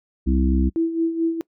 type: harmonic tone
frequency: 65.41 Hz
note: C2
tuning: in tune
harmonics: 1 / 3 / 4 / 5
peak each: -18 / -23 / -24 / -25 dBFS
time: 0.26-0.7 s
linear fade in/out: 20 ms
type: tone with tremolo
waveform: sine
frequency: 329.6 Hz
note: E4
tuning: in tune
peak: -16 dBFS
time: 0.76-1.41 s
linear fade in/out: 0 ms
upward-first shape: sine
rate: 4.6 Hz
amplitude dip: 65%
effects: noise-tail reverb RT60 0.1 s tail -23 dB re dry

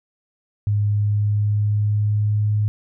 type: tone with pitch glide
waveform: sine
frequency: 103.5 to 105.31 Hz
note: G#2 to G#2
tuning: -5 to +25 cents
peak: -16 dBFS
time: 0.67-2.68 s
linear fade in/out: 0 ms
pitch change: +30 cents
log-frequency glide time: 0.79-2.48 s
effects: none

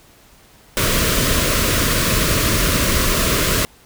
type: band-stop noise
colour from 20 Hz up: pink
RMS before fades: -17 dBFS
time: 0.77-3.65 s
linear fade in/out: 0 ms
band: 670 to 980 Hz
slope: 96 dB/octave
effects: pink hiss -49 dBFS RMS until 3.85 s

